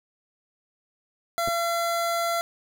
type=tone; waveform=25% pulse; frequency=680 Hz; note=F5; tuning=46 cents flat; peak=-20 dBFS; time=1.38-2.41 s; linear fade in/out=0 ms
type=clicks; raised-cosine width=2 ms; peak=-22 dBFS; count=2; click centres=1.476 / 1.485 s
effects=none